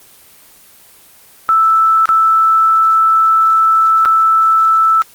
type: tone with dropouts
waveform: sine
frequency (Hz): 1318.5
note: E6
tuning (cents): 0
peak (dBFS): -7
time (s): 1.49-5.02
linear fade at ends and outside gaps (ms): 0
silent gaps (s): 2.056-2.09 / 4.051-4.057
effects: white hiss -43 dBFS RMS until 5.14 s + Opus 24 kbps